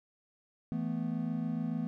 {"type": "chord", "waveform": "triangle", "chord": "E suspended fourth", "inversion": "none", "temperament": "equal", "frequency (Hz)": [164.81, 220, 246.9], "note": ["E3", "A3", "B3"], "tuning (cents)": [0, 0, 0], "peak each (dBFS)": -34, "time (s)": [0.72, 1.87], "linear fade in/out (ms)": 0, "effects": []}